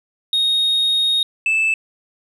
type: tone pair in turn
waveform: sine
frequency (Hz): 3729 / 2631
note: A#7 / E7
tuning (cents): 0 / -4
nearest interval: tritone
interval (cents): 604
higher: first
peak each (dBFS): -12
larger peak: neither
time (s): 0.33-1.23 / 1.46-1.74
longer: first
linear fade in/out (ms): 2
effects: tanh soft clip ceiling -13 dBFS